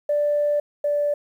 sine tone pair in turn, 587.3 / 583.9 Hz, D5 / D5, 0 / -10 cents, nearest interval unison, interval 10 cents, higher first, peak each -17 / -18 dBFS, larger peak first, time 0.09-0.6 / 0.84-1.14 s, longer first, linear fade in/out 5 ms, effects tanh soft clip ceiling -13 dBFS + 9-bit

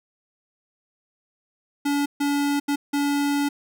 square tone bursts at uneven times, 285.8 Hz, D4, 47 cents flat, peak -21 dBFS, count 4, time 1.85-2.06 / 2.2-2.6 / 2.68-2.76 / 2.93-3.49 s, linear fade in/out 10 ms, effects none

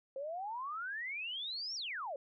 sine exponential two-way sweep, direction up then down, 523.3 to 5700 to 523.3 Hz, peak -38 dBFS, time 0.16-2.16 s, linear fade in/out 2 ms, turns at 1.75 s, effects none

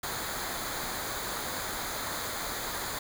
pink noise with comb filter, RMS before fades -35 dBFS, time 0.03-2.99 s, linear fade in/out 5 ms, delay 0.36 ms, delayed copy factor -0.65, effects none

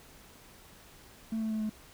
triangle tone with pitch steps, 222.5 / 220.1 / 217.7 / 215.3 Hz, A3 / A3 / A3 / A3, +20 / +1 / -18 / -37 cents, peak -27 dBFS, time 1.32-1.696 s, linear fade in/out 5 ms, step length 94 ms, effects tanh soft clip ceiling -25 dBFS + pink hiss -55 dBFS RMS until 1.93 s

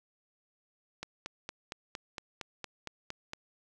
click train, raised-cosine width 0.2 ms, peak -21 dBFS, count 11, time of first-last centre 1.03-3.334 s, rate 4.34 Hz, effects none

